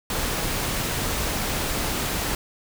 pink noise, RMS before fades -26 dBFS, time 0.1-2.35 s, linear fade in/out 2 ms, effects none

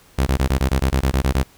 sawtooth tone bursts, 66.5 Hz, C2, 29 cents sharp, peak -11 dBFS, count 12, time 0.18-1.432 s, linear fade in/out 10 ms, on 86 ms, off 20 ms, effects pink hiss -51 dBFS RMS until 1.57 s

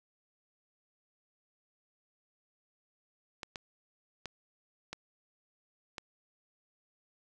clicks, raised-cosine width 0.2 ms, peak -22 dBFS, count 5, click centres 3.432 / 3.558 / 4.257 / 4.93 / 5.982 s, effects none

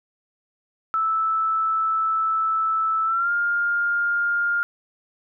sine tone with pitch glide, 1314 to 1408.3 Hz, E6 to F6, -6 to +14 cents, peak -19 dBFS, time 0.94-4.63 s, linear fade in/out 0 ms, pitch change +120 cents, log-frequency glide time 3.05-3.31 s, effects none

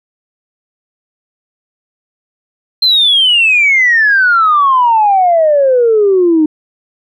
sine exponential sweep, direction down, 4174 to 302.2 Hz, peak -5 dBFS, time 2.82-6.46 s, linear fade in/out 5 ms, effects tanh soft clip ceiling -1 dBFS

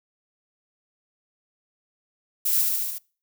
violet noise with echo, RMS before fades -23 dBFS, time 2.45-2.62 s, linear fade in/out 10 ms, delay 73 ms, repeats 5, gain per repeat -2 dB, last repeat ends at 2.985 s, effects noise-tail reverb RT60 0.4 s tail -25 dB re dry

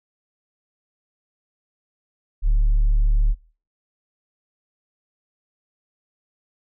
sine tone, 36.71 Hz, D1, in tune, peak -12 dBFS, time 2.42-3.35 s, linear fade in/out 50 ms, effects noise-tail reverb RT60 0.4 s tail -20 dB re dry + tanh soft clip ceiling -13 dBFS

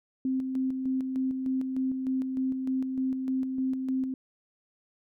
sine tone with tremolo, 261.6 Hz, C4, in tune, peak -25 dBFS, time 0.25-4.14 s, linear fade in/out 2 ms, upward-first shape square, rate 3.3 Hz, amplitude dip 40%, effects none

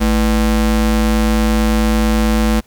square ring-modulated tone, 136.7 Hz, C#3, 24 cents flat, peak -9 dBFS, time 0-2.61 s, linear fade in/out 20 ms, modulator 82.2 Hz, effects pink hiss -52 dBFS RMS until 2.66 s

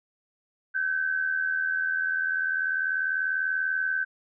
sine tone pair together, 1534 / 1614.3 Hz, G6 / G#6, -38 / -50 cents, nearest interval minor second, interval 88 cents, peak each -25 / -32 dBFS, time 0.74-4.05 s, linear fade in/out 20 ms, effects none

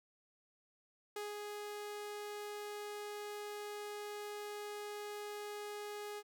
sawtooth tone with ADSR envelope, 415.3 Hz, G#4, in tune, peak -36 dBFS, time 1.16-6.23 s, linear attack 4 ms, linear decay 180 ms, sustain -3 dB, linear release 48 ms, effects none

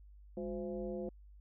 sine tone with frequency modulation, 360.8 Hz, F#4, 44 cents flat, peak -37 dBFS, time 0.37-1.09 s, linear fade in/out 2 ms, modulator 157 Hz, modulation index 1.4, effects added 50 Hz sine -54 dBFS peak until 1.4 s

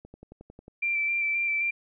click train, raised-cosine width 2 ms, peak -32 dBFS, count 8, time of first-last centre 0.05-0.681 s, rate 11.1 Hz
sine tone with vibrato, 2349 Hz, D7, in tune, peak -24 dBFS, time 0.82-1.71 s, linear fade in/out 10 ms, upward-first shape square, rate 3.8 Hz, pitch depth 16 cents each way
effects none

